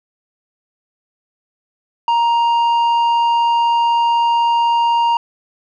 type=tone with tanh clipping; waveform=sine; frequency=936 Hz; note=A#5; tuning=7 cents sharp; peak=-13 dBFS; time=2.08-5.17 s; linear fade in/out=2 ms; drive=7 dB; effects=none